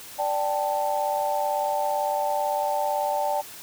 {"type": "chord", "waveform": "sine", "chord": "D suspended fourth", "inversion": "none", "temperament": "just", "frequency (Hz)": [587.3, 783.1, 881], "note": ["D5", "G5", "A5"], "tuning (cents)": [0, -2, 2], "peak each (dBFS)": -27, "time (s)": [0.18, 3.42], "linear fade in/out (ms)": 20, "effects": ["white hiss -42 dBFS RMS until 3.62 s", "high-pass 60 Hz 12 dB/octave"]}